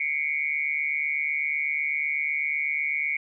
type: tone with amplitude modulation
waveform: sine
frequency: 2217 Hz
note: C#7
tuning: in tune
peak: -20 dBFS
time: 0-3.17 s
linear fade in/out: 5 ms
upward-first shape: sine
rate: 148 Hz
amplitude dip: 90%
effects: none